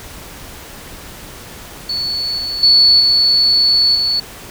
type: tone with level steps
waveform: sine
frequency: 4435 Hz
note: C#8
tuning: in tune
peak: -17 / -19 / -6 / -9 / -13 dBFS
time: 1.89-4.2 s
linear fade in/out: 5 ms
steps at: 2.38 / 2.63 / 3 / 3.95 s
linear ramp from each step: 2 ms
effects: pink hiss -34 dBFS RMS until 4.5 s

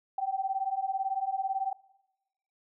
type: beating tone pair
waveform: sine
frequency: 763 / 781 Hz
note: G5 / G5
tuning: -47 / -7 cents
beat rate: 18 Hz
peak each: -32 / -31 dBFS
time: 0.18-1.73 s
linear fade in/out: 5 ms
effects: noise-tail reverb RT60 0.9 s tail -21 dB re dry

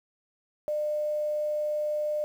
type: tone with quantisation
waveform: sine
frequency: 601 Hz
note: D5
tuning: 40 cents sharp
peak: -26 dBFS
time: 0.68-2.24 s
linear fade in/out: 0 ms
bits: 9
effects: none

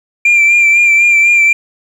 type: tone with vibrato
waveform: sine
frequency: 2370 Hz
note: D7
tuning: 15 cents sharp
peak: -3 dBFS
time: 0.25-1.53 s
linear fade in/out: 5 ms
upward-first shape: sine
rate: 4 Hz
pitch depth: 33 cents each way
effects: tanh soft clip ceiling -4 dBFS + 7-bit

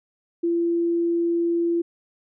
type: tone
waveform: sine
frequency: 339.9 Hz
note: F4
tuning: 47 cents flat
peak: -19 dBFS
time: 0.43-1.82 s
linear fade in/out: 10 ms
effects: none

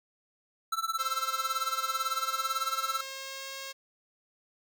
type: tone with tremolo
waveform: square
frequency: 1328 Hz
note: E6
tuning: 12 cents sharp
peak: -26 dBFS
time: 0.72-3.01 s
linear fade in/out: 5 ms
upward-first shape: triangle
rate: 18 Hz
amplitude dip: 100%
type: tone with pitch glide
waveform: 5% pulse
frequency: 526 to 541.1 Hz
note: C5 to C#5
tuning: +9 to -42 cents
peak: -27 dBFS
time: 0.98-3.73 s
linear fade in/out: 20 ms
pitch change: +49 cents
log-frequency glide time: 2.05-3.55 s
effects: none

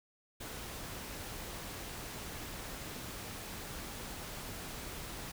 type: noise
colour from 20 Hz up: pink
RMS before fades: -44 dBFS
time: 0.4-5.32 s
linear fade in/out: 10 ms
effects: none

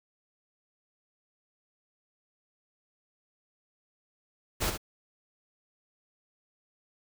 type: noise with echo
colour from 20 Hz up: pink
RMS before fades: -29 dBFS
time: 4.6-4.71 s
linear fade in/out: 20 ms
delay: 68 ms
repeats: 1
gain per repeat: -7 dB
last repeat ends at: 4.778 s
effects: none

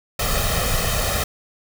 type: noise with comb filter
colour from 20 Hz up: pink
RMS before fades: -21 dBFS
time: 0.19-1.24 s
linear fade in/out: 5 ms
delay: 1.6 ms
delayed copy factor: +0.8
effects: none

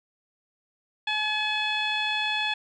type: tone with low-pass filter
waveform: 15% pulse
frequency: 853 Hz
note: G#5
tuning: 46 cents sharp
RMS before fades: -27 dBFS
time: 1.07-2.54 s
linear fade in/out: 5 ms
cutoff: 3400 Hz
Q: 2.6
effects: none

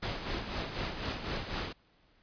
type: noise with tremolo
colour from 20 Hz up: pink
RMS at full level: -34 dBFS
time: 0.02-1.73 s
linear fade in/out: 10 ms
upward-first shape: sine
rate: 4 Hz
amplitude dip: 55%
effects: pink hiss -67 dBFS RMS until 2.22 s + resampled to 11025 Hz

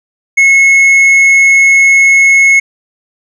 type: tone with tanh clipping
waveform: sine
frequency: 2181 Hz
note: C#7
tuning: 29 cents flat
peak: -4 dBFS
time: 0.37-2.6 s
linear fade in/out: 10 ms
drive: 5 dB
effects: none

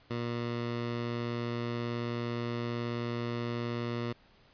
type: tone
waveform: 15% pulse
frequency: 118.8 Hz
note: A#2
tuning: 33 cents sharp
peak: -26 dBFS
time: 0.1-4.13 s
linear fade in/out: 10 ms
effects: pink hiss -62 dBFS RMS until 4.53 s + resampled to 11025 Hz

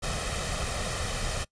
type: noise with comb filter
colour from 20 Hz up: pink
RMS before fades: -31 dBFS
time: 0.02-1.45 s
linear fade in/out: 20 ms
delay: 1.6 ms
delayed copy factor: +0.6
effects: noise-tail reverb RT60 0.1 s tail -22 dB re dry + resampled to 22050 Hz

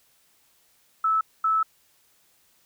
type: tone bursts at uneven times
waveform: sine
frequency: 1307 Hz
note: E6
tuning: 15 cents flat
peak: -19 dBFS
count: 2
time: 1.04-1.21 / 1.44-1.63 s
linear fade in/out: 5 ms
effects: white hiss -63 dBFS RMS until 2.65 s

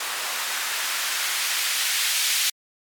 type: noise with band-pass filter sweep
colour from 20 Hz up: blue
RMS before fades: -25 dBFS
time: 0-2.5 s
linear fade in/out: 5 ms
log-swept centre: 1000 to 2800 Hz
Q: 0.85
effects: MP3 96 kbps

